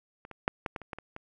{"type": "clicks", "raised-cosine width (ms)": 0.5, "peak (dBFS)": [-30, -28, -10, -16, -20, -29, -21, -26, -25], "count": 9, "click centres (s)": [0.251, 0.313, 0.479, 0.662, 0.762, 0.817, 0.932, 0.986, 1.164], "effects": []}